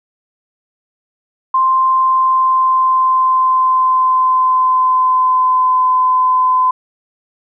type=tone with pitch glide; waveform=sine; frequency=1046.5 to 1020.2 Hz; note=C6 to C6; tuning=0 to -44 cents; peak=-9 dBFS; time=1.54-6.71 s; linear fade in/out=5 ms; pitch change=-44 cents; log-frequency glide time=1.76-5.87 s; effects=none